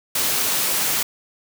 white high-pass noise, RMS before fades -21 dBFS, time 0.15-1.03 s, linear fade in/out 5 ms, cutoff 110 Hz, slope 12 dB/octave, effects none

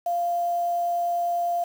sine tone with quantisation, 695 Hz, F5, 9 cents flat, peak -22 dBFS, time 0.06-1.64 s, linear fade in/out 5 ms, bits 7, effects none

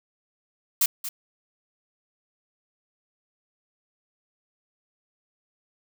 blue noise with echo, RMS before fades -20 dBFS, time 0.81-0.86 s, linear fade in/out 5 ms, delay 230 ms, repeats 1, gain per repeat -12 dB, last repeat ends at 1.09 s, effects none

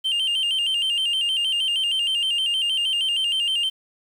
sine tone with vibrato, 2960 Hz, F#7, in tune, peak -17 dBFS, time 0.04-3.7 s, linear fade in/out 20 ms, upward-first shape square, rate 6.4 Hz, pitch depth 86 cents each way, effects tanh soft clip ceiling -19 dBFS + 8-bit

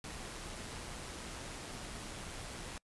pink noise with amplitude modulation, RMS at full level -44 dBFS, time 0.04-2.78 s, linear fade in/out 2 ms, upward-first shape sine, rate 124 Hz, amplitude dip 25%, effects noise-tail reverb RT60 0.1 s tail -26 dB re dry + resampled to 24000 Hz

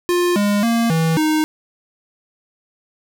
square tone with pitch steps, 352.8 / 204.6 / 231.8 / 162.4 / 309.9 Hz, F4 / G#3 / A#3 / E3 / D#4, +18 / -26 / -10 / -26 / -7 cents, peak -15 dBFS, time 0.09-1.44 s, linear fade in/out 0 ms, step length 270 ms, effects none

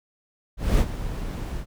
brown noise with ADSR envelope, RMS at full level -17 dBFS, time 0.57-1.66 s, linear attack 220 ms, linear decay 59 ms, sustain -13 dB, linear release 66 ms, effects none

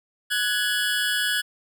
25% pulse tone pair together, 1480 / 1675.4 Hz, F#6 / G#6, 0 / +15 cents, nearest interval major second, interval 215 cents, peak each -22 / -20 dBFS, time 0.3-1.42 s, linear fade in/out 20 ms, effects none

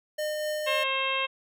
square tone with tremolo, 608 Hz, D#5, 40 cents flat, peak -28 dBFS, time 0.18-0.84 s, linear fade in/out 10 ms, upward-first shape triangle, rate 4 Hz, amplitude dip 25%
harmonic tone, 534 Hz, C5, 35 cents sharp, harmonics 1 / 2 / 3 / 4 / 5 / 6 / 7, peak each -34 / -31 / -38 / -34 / -30 / -33 / -39 dBFS, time 0.66-1.27 s, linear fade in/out 20 ms
effects none

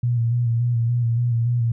sine tone with vibrato, 118.5 Hz, A#2, 29 cents sharp, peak -17 dBFS, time 0.03-1.72 s, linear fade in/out 5 ms, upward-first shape square, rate 3.5 Hz, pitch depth 35 cents each way, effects none

